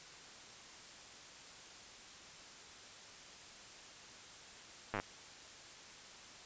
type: slowing click train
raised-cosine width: 0.5 ms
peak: -22 dBFS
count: 7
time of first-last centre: 4.94-5 s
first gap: 9 ms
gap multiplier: 1.04
effects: white hiss -54 dBFS RMS until 6.45 s + resampled to 16000 Hz